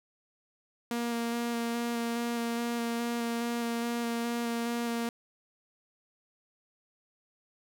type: tone with vibrato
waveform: sawtooth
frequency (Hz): 234.9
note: A#3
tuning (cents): +13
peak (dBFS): -26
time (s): 0.91-5.09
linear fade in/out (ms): 2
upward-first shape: square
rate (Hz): 2.4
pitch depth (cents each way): 11
effects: none